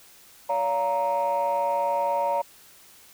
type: chord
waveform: sine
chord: Bb minor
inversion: first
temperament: equal with one note detuned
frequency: 569 / 698.5 / 932.3 Hz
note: Db5 / F5 / Bb5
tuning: +45 / 0 / 0 cents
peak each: -25 / -29 / -23 dBFS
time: 0.49-2.42 s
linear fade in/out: 10 ms
effects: tanh soft clip ceiling -17 dBFS + white hiss -52 dBFS RMS until 3.13 s